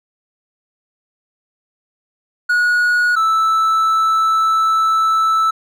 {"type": "tone pair in turn", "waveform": "triangle", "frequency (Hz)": [1454, 1315.7], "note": ["F#6", "E6"], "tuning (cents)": [-31, -4], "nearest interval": "major second", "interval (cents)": 173, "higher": "first", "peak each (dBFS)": -10, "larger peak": "neither", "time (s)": [[2.49, 3.16], [3.16, 5.51]], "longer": "second", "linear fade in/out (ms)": 10, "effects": []}